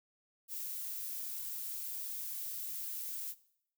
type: noise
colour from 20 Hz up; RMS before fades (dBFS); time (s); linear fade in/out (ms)
violet; -41; 0.48-3.35; 50
effects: noise-tail reverb RT60 0.7 s tail -19 dB re dry